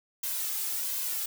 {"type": "noise with flanger", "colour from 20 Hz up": "blue", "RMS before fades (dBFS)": -32, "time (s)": [0.23, 1.26], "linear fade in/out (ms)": 5, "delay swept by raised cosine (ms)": [1.9, 2.42], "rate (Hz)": 1.4, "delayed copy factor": 0.6, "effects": []}